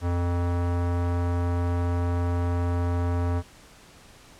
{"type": "tone with low-pass filter", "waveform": "square", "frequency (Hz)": 87.31, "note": "F2", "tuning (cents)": 0, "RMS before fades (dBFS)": -25, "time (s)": [0.01, 3.43], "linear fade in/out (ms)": 50, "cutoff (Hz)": 1200, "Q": 1.1, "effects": ["pink hiss -51 dBFS RMS until 4.39 s", "low-pass 10000 Hz 12 dB/octave"]}